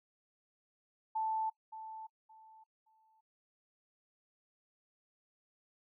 sine tone with echo, 880 Hz, A5, in tune, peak -32 dBFS, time 1.15-1.5 s, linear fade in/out 10 ms, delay 570 ms, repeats 3, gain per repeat -12 dB, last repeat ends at 3.21 s, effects noise-tail reverb RT60 0.1 s tail -20 dB re dry

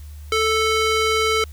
square tone with band-pass filter, 440 Hz, A4, in tune, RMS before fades -19 dBFS, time 0.32-1.44 s, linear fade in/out 2 ms, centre 2600 Hz, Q 0.55, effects added 74 Hz sine -34 dBFS peak until 1.52 s + white hiss -52 dBFS RMS until 1.52 s

